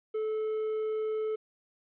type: tone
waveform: triangle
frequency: 434.4 Hz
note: A4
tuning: 22 cents flat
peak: -27 dBFS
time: 0.14-1.36 s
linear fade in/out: 10 ms
effects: resampled to 8000 Hz + 11-bit